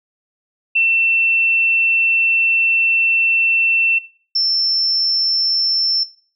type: tone pair in turn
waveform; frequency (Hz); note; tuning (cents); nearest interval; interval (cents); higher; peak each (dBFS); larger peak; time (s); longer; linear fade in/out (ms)
sine; 2690 / 5358; E7 / E8; +34 / +27; octave; 1193; second; -12; neither; 0.75-3.99 / 4.35-6.04; first; 10
effects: noise-tail reverb RT60 0.4 s tail -17 dB re dry